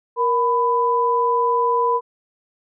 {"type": "tone pair together", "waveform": "sine", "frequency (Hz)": [470.5, 997], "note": ["A#4", "B5"], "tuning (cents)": [16, 16], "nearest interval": "octave + minor second", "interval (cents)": 1300, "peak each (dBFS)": [-20, -17], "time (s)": [0.16, 2.01], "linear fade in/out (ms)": 50, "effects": []}